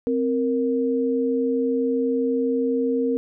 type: tone pair together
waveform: sine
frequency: 261.6 / 466.1 Hz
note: C4 / A#4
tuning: 0 / 0 cents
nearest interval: minor seventh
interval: 1000 cents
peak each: -22 dBFS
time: 0.07-3.17 s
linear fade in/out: 0 ms
effects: none